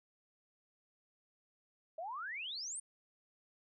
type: exponential sweep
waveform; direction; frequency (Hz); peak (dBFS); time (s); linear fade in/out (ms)
sine; up; 617 to 9290; -40; 1.98-2.8; 5
effects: none